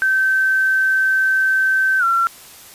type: tone with pitch glide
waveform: sine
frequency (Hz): 1546 to 1361.5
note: G6 to F6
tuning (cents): -24 to -44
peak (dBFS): -13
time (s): 0.02-2.27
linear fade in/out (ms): 0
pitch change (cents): -220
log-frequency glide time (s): 1.99-2.04
effects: white hiss -41 dBFS RMS until 2.74 s + resampled to 32000 Hz